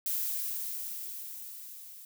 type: noise with level ramp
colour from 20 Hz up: violet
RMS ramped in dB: -31 to -49 dBFS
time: 0.06-2.05 s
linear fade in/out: 2 ms
effects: none